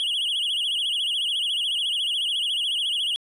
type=tone with vibrato; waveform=triangle; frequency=3091 Hz; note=G7; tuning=25 cents flat; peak=-21 dBFS; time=0-3.16 s; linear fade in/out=0 ms; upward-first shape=sine; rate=14 Hz; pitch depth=160 cents each way; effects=resampled to 32000 Hz